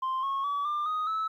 sine tone with pitch steps, 1046.5 / 1093.5 / 1142.5 / 1193.8 / 1247.4 / 1303.4 Hz, C6 / C#6 / D6 / D6 / D#6 / E6, 0 / -24 / -48 / +28 / +4 / -20 cents, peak -25 dBFS, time 0.02-1.28 s, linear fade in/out 10 ms, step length 210 ms, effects tanh soft clip ceiling -26 dBFS + 11-bit

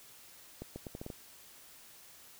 accelerating click train, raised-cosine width 2 ms, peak -28 dBFS, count 7, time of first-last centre 0.62-1.102 s, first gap 140 ms, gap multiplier 0.77, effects white hiss -56 dBFS RMS until 2.39 s

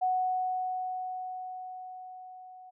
sine tone with level ramp, 740 Hz, F#5, in tune, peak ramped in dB -24 to -47 dBFS, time 0.01-2.71 s, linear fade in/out 20 ms, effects none

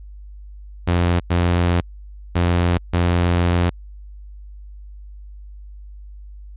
sawtooth tone bursts at uneven times, 87.31 Hz, F2, in tune, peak -11 dBFS, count 4, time 0.87-1.2 / 1.3-1.81 / 2.35-2.78 / 2.93-3.7 s, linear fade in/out 10 ms, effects added 50 Hz sine -35 dBFS peak until 6.56 s + resampled to 8000 Hz

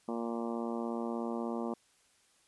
harmonic tone, 116.54 Hz, A#2, in tune, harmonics 2 / 3 / 4 / 5 / 6 / 7 / 8 / 9 / 10, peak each -36 / -40 / -42 / -44 / -46 / -47 / -48 / -49 / -50 dBFS, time 0.08-1.74 s, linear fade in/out 5 ms, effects white hiss -68 dBFS RMS until 2.47 s + resampled to 24000 Hz

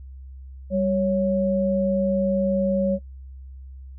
sine tone pair together, 195.44 / 554.4 Hz, G3 / C#5, -5 / 0 cents, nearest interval octave + tritone, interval 1805 cents, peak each -22 / -21 dBFS, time 0.7-2.99 s, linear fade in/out 50 ms, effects noise-tail reverb RT60 0.1 s tail -19 dB re dry + added 66 Hz sine -37 dBFS peak until 3.98 s

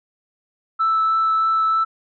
sine tone with vibrato, 1317 Hz, E6, 2 cents flat, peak -14 dBFS, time 0.79-1.85 s, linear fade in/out 20 ms, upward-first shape triangle, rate 3.2 Hz, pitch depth 8 cents each way, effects tanh soft clip ceiling -12 dBFS

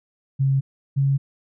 sine tone pair in turn, 135.7 / 137.75 Hz, C#3 / C#3, -36 / -11 cents, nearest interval unison, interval 25 cents, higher second, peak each -16 dBFS, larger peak neither, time 0.39-0.61 / 0.96-1.18 s, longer neither, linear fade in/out 20 ms, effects none

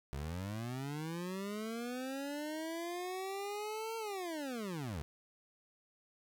25% pulse linear two-way sweep, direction up then down, 65.6 to 455.7 to 65.6 Hz, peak -35 dBFS, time 0.13-5.02 s, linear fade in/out 0 ms, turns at 3.97 s, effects none

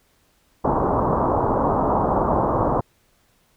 white low-pass noise, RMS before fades -20 dBFS, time 0.64-2.81 s, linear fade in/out 10 ms, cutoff 1100 Hz, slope 48 dB/octave, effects pink hiss -62 dBFS RMS until 3.56 s

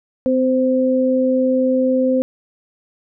sine tone pair together, 256.8 / 519 Hz, C4 / C5, -32 / -14 cents, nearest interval octave, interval 1218 cents, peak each -16 dBFS, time 0.26-2.22 s, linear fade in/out 0 ms, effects none

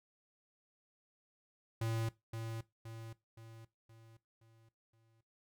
square tone with echo, 113.2 Hz, A2, 50 cents sharp, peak -35 dBFS, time 1.81-2.09 s, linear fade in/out 5 ms, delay 520 ms, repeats 6, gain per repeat -6 dB, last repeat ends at 5.21 s, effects noise-tail reverb RT60 0.2 s tail -18 dB re dry

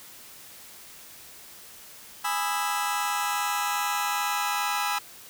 sawtooth chord, E major seventh, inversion first, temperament just, 824.1 / 988.9 / 1236.1 / 1318.5 Hz, G#5 / B5 / D#6 / E6, -14 / +2 / -12 / 0 cents, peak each -26 / -27 / -30 / -27 dBFS, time 2.24-4.99 s, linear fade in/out 10 ms, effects white hiss -47 dBFS RMS until 5.29 s

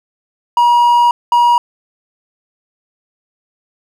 triangle tone bursts at uneven times, 957 Hz, A#5, 45 cents sharp, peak -5 dBFS, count 2, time 0.57-1.11 / 1.32-1.58 s, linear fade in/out 2 ms, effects none

